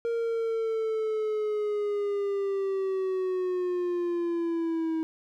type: linear sweep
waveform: triangle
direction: down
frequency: 466.2 to 320 Hz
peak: -24 dBFS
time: 0.05-5.03 s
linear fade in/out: 0 ms
effects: none